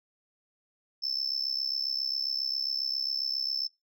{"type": "tone with amplitude modulation", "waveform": "sine", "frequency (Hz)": 5290, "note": "E8", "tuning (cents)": 5, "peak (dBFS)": -23, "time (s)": [1.02, 3.68], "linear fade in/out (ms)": 20, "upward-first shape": "sine", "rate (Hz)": 67.4, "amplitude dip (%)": 95, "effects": ["noise-tail reverb RT60 0.2 s tail -23 dB re dry", "tanh soft clip ceiling -23 dBFS"]}